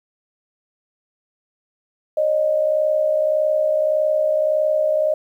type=tone pair together; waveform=sine; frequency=554.4 / 616.1 Hz; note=C#5 / D#5; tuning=0 / -17 cents; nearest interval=major second; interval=183 cents; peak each=-23 / -16 dBFS; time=2.17-5.14 s; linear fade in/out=5 ms; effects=9-bit